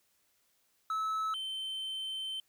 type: tone pair in turn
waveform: triangle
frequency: 1300 / 3092 Hz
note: E6 / G7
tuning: -24 / -24 cents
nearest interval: octave + minor third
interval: 1500 cents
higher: second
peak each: -29 / -34 dBFS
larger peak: first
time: 0.9-1.34 / 1.34-2.4 s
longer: second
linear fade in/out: 2 ms
effects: white hiss -73 dBFS RMS until 2.48 s